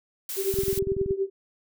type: noise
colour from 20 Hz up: blue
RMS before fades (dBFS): -33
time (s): 0.29-0.79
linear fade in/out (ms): 2
type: tone with tremolo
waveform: sine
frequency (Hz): 389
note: G4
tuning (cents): -13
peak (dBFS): -20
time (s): 0.36-1.3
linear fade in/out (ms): 50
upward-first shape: triangle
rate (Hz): 9.6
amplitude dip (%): 90
type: click train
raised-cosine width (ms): 5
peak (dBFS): -20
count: 13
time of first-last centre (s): 0.54-1.109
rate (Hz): 21.1
effects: none